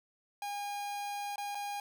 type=tone with dropouts; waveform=45% pulse; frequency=814 Hz; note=G#5; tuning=35 cents flat; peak=-36 dBFS; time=0.42-1.8 s; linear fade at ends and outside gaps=2 ms; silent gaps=1.359-1.38 / 1.548-1.552 s; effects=none